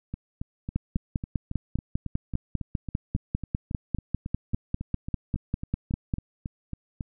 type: two click trains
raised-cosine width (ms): 5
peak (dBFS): -13 / -20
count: 28 / 26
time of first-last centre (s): 0.76-6.138 / 0.14-7.008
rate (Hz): 5.02 / 3.64
effects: none